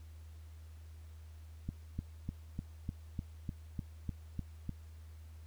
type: click train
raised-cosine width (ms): 5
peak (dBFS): -25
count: 11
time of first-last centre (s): 1.69-4.693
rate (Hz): 3.33
effects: added 79 Hz sine -49 dBFS peak until 5.46 s + pink hiss -67 dBFS RMS until 5.46 s